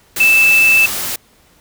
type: tone in noise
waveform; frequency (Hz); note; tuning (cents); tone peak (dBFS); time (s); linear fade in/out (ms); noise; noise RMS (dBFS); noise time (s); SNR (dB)
sine; 2637; E7; 0; -7; 0.2-0.86; 5; white; -21; 0.16-1.16; +11
effects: pink hiss -51 dBFS RMS until 1.6 s